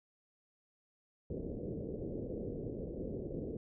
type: low-pass noise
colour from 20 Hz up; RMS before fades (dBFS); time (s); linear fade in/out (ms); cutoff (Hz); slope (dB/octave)
white; -41; 1.3-3.57; 2; 510; 48
effects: none